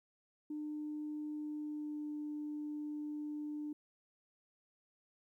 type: tone with pitch glide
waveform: sine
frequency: 301.1 to 298.5 Hz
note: D4 to D4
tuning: +43 to +28 cents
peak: -38 dBFS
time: 0.5-3.73 s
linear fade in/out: 5 ms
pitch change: -15 cents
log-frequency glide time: 1.33-2.15 s
effects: tanh soft clip ceiling -34 dBFS + 13-bit